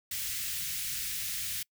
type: band-stop noise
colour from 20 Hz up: white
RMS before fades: -35 dBFS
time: 0.11-1.63 s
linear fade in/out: 5 ms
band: 160 to 1800 Hz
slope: 24 dB/octave
effects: noise-tail reverb RT60 0.1 s tail -26 dB re dry